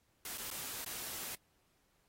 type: noise with dropouts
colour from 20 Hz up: white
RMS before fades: -43 dBFS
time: 0.25-1.35 s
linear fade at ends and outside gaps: 2 ms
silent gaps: 0.374-0.38 / 0.504-0.511 / 0.847-0.861 s
effects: pink hiss -75 dBFS RMS until 2.08 s + AAC 48 kbps